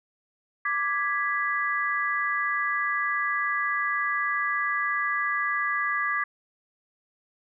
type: chord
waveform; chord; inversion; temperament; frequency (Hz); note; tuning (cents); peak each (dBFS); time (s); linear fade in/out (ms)
sine; G# diminished; second; equal; 1174.7 / 1661.2 / 1975.5; D6 / G#6 / B6; 0 / 0 / 0; -28 / -28 / -29; 0.65-6.24; 5
effects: none